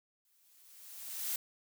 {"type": "noise with exponential growth", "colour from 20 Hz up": "blue", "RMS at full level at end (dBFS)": -34, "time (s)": [0.25, 1.36], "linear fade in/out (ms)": 2, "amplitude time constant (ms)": 240, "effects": []}